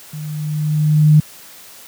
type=tone with level ramp; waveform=sine; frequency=152 Hz; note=D#3; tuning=40 cents flat; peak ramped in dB=-25 to -4 dBFS; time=0.13-1.2 s; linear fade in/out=5 ms; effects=white hiss -40 dBFS RMS until 1.87 s + high-pass 100 Hz 12 dB/octave